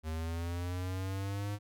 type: linear sweep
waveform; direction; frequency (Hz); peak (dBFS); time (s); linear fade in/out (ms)
square; up; 78.2 to 103.83; -35; 0.03-1.59; 50
effects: none